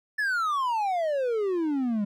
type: exponential sweep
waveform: triangle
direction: down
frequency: 1764 to 198.5 Hz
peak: -22 dBFS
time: 0.18-2.05 s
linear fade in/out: 10 ms
effects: none